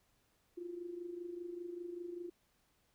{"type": "tone with amplitude modulation", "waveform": "sine", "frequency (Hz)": 349.2, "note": "F4", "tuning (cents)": 0, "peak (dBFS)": -39, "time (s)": [0.57, 2.3], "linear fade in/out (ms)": 10, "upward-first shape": "sine", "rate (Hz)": 25.1, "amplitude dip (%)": 65, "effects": ["pink hiss -75 dBFS RMS until 2.94 s"]}